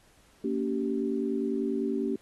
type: tone cluster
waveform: sine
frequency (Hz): 231.3 / 281.3 / 386.3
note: A#3 / C#4 / G4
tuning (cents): -13 / +26 / -25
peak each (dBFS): -31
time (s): 0.44-2.16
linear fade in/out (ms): 5
effects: pink hiss -62 dBFS RMS until 2.21 s + AAC 32 kbps